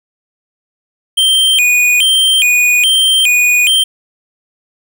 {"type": "tone with vibrato", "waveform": "square", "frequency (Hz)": 2783, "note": "F7", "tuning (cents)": -7, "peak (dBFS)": -8, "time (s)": [1.17, 3.84], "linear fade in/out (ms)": 10, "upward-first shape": "square", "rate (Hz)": 1.2, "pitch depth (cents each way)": 210, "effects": []}